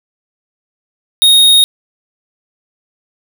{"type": "tone", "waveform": "square", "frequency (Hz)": 3729, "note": "A#7", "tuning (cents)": 0, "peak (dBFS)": -5, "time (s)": [1.22, 1.64], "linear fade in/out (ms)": 0, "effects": []}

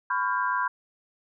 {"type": "tone cluster", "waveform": "sine", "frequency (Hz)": [1001, 1108, 1400, 1593], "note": ["B5", "C#6", "F6", "G6"], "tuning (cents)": [23, -1, 4, 27], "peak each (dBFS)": [-26, -32, -32, -30], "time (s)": [0.1, 0.68], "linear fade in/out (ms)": 5, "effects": []}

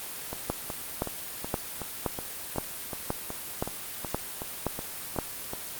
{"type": "two click trains", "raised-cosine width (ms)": 1, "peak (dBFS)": [-19, -12], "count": [15, 10], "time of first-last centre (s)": [[0.33, 5.534], [0.5, 5.188]], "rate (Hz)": [2.69, 1.92], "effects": ["white hiss -38 dBFS RMS until 5.79 s", "Opus 32 kbps"]}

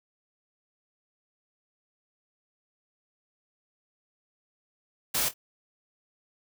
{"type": "noise with echo", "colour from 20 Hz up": "white", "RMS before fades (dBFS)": -27, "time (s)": [5.14, 5.29], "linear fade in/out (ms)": 10, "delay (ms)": 25, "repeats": 2, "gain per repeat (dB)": -13, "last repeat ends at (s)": 5.34, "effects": []}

